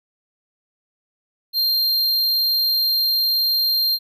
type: tone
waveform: square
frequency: 4187 Hz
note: C8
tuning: in tune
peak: -17 dBFS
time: 1.53-3.99 s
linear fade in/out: 50 ms
effects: none